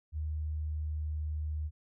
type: tone with pitch glide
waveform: sine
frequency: 76.9 to 76.46 Hz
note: D#2 to D#2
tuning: -20 to -30 cents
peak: -32 dBFS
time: 0.12-1.71 s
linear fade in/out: 50 ms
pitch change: -10 cents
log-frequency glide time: 0.29-1.2 s
effects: none